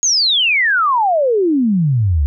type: exponential sweep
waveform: sine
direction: down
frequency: 6710 to 66.6 Hz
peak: -11 dBFS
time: 0.03-2.26 s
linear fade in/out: 0 ms
effects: none